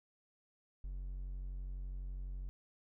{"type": "tone", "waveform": "triangle", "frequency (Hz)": 46, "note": "F#1", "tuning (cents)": -9, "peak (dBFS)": -38, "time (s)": [0.84, 2.49], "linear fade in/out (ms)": 0, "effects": []}